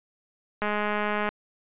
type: click train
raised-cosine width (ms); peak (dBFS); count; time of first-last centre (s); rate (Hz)
0.5; -13; 141; 0.62-1.29; 209
effects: resampled to 8000 Hz